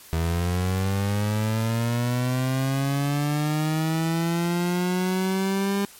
30% pulse linear sweep, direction up, 81 to 200.7 Hz, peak -19 dBFS, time 0.13-5.85 s, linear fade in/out 0 ms, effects white hiss -47 dBFS RMS until 5.99 s + MP3 64 kbps

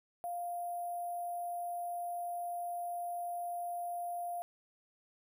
sine tone with sample-and-hold, 699 Hz, F5, 1 cent sharp, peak -36 dBFS, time 0.24-4.42 s, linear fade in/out 0 ms, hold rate 11025 Hz, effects none

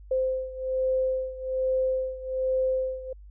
sine beating tone pair, 519 / 520.2 Hz, C5 / C5, -14 / -10 cents, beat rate 1.2 Hz, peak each -26 / -29 dBFS, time 0.11-3.13 s, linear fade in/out 5 ms, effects added 50 Hz sine -44 dBFS peak until 3.3 s

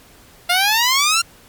10% pulse exponential sweep, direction up, 692 to 1400 Hz, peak -5 dBFS, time 0.49-1.22 s, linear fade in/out 10 ms, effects pink hiss -47 dBFS RMS until 1.48 s + MP3 96 kbps

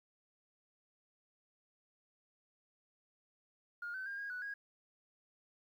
sine tone with pitch steps, 1420 / 1528 / 1608 / 1634 / 1480 / 1642 Hz, F6 / G6 / G6 / G#6 / F#6 / G#6, +28 / -45 / +44 / -29 / 0 / -20 cents, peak -39 dBFS, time 3.82-4.54 s, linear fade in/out 5 ms, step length 120 ms, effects tanh soft clip ceiling -35 dBFS + 12-bit

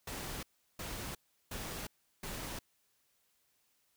pink noise bursts, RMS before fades -42 dBFS, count 4, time 0.07-2.59 s, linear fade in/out 5 ms, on 360 ms, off 360 ms, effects white hiss -75 dBFS RMS until 3.96 s

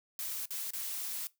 blue noise with dropouts, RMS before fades -38 dBFS, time 0.19-1.27 s, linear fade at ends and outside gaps 1 ms, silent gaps 0.456-0.506 / 0.707-0.734 s, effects noise-tail reverb RT60 0.2 s tail -20 dB re dry

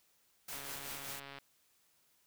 white noise with tremolo, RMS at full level -43 dBFS, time 0.48-1.2 s, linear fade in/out 5 ms, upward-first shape triangle, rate 5.2 Hz, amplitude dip 55%
click train, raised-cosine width 0.3 ms, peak -32 dBFS, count 120, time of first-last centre 0.53-1.386 s, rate 139 Hz
effects white hiss -72 dBFS RMS until 2.26 s

